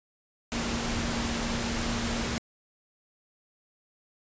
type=tone in noise; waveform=sine; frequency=233.1 Hz; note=A#3; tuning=in tune; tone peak=-33 dBFS; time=0.52-2.38 s; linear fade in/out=0 ms; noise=pink; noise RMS=-31 dBFS; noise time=0.52-2.38 s; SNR=-5 dB; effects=resampled to 16000 Hz